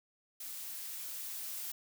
blue noise with level ramp, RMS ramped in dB -44 to -41 dBFS, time 0.4-1.72 s, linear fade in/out 5 ms, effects none

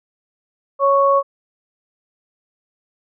sine tone pair together, 554.4 / 1108.8 Hz, C#5 / C#6, 0 / 0 cents, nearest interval octave, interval 1200 cents, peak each -14 dBFS, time 0.79-1.23 s, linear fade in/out 50 ms, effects none

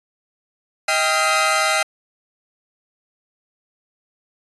sawtooth tone cluster, 632 / 792 / 1263 / 1386 / 2053 Hz, D#5 / G5 / D#6 / F6 / C7, +27 / +18 / +26 / -14 / -33 cents, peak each -19 dBFS, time 0.88-1.83 s, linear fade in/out 5 ms, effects resampled to 24000 Hz

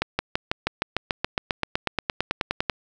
accelerating click train, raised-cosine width 0.3 ms, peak -6 dBFS, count 22, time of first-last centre 0.02-2.698 s, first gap 170 ms, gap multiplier 0.97, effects none

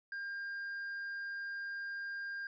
triangle tone, 1603 Hz, G6, 38 cents sharp, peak -37 dBFS, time 0.12-2.47 s, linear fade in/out 2 ms, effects resampled to 16000 Hz

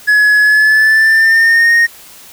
triangle tone with pitch glide, 1693 to 1856.9 Hz, G#6 to A#6, +33 to -7 cents, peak -4 dBFS, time 0.07-1.87 s, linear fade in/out 20 ms, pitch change +160 cents, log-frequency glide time 0.41-1.73 s, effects white hiss -37 dBFS RMS until 2.32 s

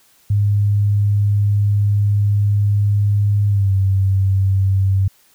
sine tone with pitch glide, 102.4 to 96.65 Hz, G#2 to G2, -24 to -24 cents, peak -12 dBFS, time 0.3-5.08 s, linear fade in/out 5 ms, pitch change -100 cents, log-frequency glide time 3.48-3.73 s, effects white hiss -54 dBFS RMS until 5.34 s

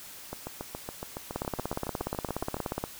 two click trains, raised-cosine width 1 ms, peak -16 / -21 dBFS, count 26 / 17, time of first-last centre 1.36-2.839 / 0.33-2.568 s, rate 16.9 / 7.15 Hz, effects white hiss -46 dBFS RMS until 2.99 s

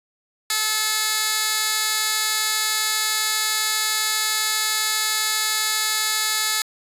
15% pulse tone with high-pass filter, 432.5 Hz, A4, 30 cents flat, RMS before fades -22 dBFS, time 0.5-6.62 s, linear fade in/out 2 ms, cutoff 2800 Hz, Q 0.63, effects resampled to 32000 Hz

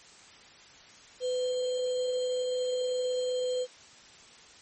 sine tone with sample-and-hold, 503 Hz, B4, 32 cents sharp, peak -27 dBFS, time 1.2-3.67 s, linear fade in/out 50 ms, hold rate 3675 Hz, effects white hiss -53 dBFS RMS until 4.61 s + MP3 32 kbps

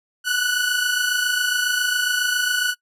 sawtooth tone pair together, 1462.7 / 1490 Hz, F#6 / F#6, -20 / +12 cents, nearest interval unison, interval 32 cents, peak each -20 / -17 dBFS, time 0.24-2.75 s, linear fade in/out 50 ms, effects noise-tail reverb RT60 0.1 s tail -21 dB re dry + resampled to 32000 Hz

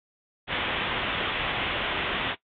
white low-pass noise, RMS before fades -29 dBFS, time 0.47-2.36 s, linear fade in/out 50 ms, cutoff 3500 Hz, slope 96 dB/octave, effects noise-tail reverb RT60 0.1 s tail -17 dB re dry

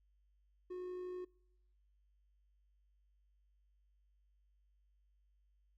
triangle tone with amplitude modulation, 363.2 Hz, F#4, 32 cents flat, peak -39 dBFS, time 0.7-1.25 s, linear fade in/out 10 ms, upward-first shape sine, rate 52.2 Hz, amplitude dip 25%, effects noise-tail reverb RT60 0.9 s tail -25 dB re dry + added 50 Hz sine -70 dBFS peak until 5.77 s

